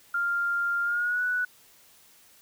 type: tone with pitch glide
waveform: sine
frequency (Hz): 1396.9 to 1480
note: F6 to F#6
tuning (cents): 0 to 0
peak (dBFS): -24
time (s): 0.14-1.45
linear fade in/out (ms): 5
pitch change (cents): +100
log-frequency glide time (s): 0.83-1.23
effects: white hiss -57 dBFS RMS until 2.41 s